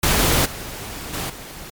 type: noise with level steps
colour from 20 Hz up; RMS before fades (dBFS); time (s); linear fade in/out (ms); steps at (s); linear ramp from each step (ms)
pink; -17 / -32 / -26 / -36; 0.03-1.7; 5; 0.45 / 1.13 / 1.29; 10
effects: MP3 96 kbps